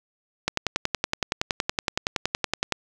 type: click train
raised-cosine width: 0.2 ms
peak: -5 dBFS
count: 25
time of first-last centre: 0.48-2.723 s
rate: 10.7 Hz
effects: none